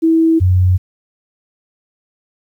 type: tone pair in turn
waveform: sine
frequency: 325.3 / 91.63 Hz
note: E4 / F#2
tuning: -23 / -16 cents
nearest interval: octave + minor seventh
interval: 2193 cents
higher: first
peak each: -8 dBFS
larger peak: neither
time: 0.02-0.4 / 0.4-0.78 s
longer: neither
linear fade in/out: 20 ms
effects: 8-bit